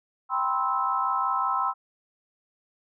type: chord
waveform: sine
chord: C major seventh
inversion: second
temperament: just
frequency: 784.9 / 981.1 / 1046.5 / 1308.1 Hz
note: G5 / B5 / C6 / E6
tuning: +2 / -12 / 0 / -14 cents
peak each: -31 / -31 / -27 / -27 dBFS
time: 0.29-1.74 s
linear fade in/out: 50 ms
effects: none